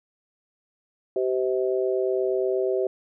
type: harmonic tone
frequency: 128.4 Hz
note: C3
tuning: 32 cents flat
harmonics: 3 / 4 / 5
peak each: -23 / -28 / -29 dBFS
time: 1.16-2.87 s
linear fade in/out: 2 ms
effects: none